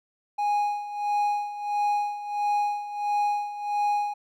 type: tone with tremolo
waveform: triangle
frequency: 826 Hz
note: G#5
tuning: 10 cents flat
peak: -19 dBFS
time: 0.38-4.14 s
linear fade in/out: 10 ms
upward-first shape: sine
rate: 1.5 Hz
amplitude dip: 75%
effects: none